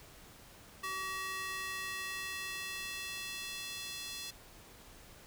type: tone with high-pass filter sweep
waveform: square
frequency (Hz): 380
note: F#4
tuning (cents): +46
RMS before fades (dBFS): -41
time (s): 0.83-4.31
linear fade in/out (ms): 10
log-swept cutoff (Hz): 1300 to 3700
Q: 1.5
effects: pink hiss -56 dBFS RMS until 5.26 s